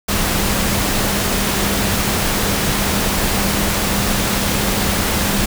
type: tone in noise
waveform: sine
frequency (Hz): 200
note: G3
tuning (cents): +35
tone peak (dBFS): -24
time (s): 0.08-5.46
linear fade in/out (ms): 10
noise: pink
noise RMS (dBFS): -18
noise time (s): 0.08-5.46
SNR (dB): -9
effects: none